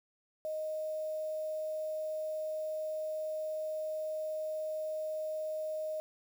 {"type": "tone with quantisation", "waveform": "sine", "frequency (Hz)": 622.3, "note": "D#5", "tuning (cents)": 0, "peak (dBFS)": -34, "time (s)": [0.45, 6], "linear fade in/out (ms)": 0, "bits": 9, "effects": []}